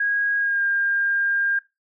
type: tone with pitch glide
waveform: sine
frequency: 1643 to 1605.5 Hz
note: G#6 to G6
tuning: -19 to +41 cents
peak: -19 dBFS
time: 0-1.59 s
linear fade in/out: 5 ms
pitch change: -40 cents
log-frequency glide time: 0.37-0.63 s
effects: noise-tail reverb RT60 0.2 s tail -17 dB re dry